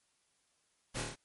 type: noise with echo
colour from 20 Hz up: pink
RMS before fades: -39 dBFS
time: 0.94-1.03 s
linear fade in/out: 20 ms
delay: 26 ms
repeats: 5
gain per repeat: -2 dB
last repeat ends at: 1.16 s
effects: white hiss -75 dBFS RMS until 1.24 s + MP3 48 kbps